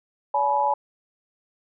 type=tone cluster; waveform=sine; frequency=571 / 851 / 978 Hz; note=D5 / G#5 / B5; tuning=-49 / +42 / -17 cents; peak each=-27 / -21 / -24 dBFS; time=0.34-0.74 s; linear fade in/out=5 ms; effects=none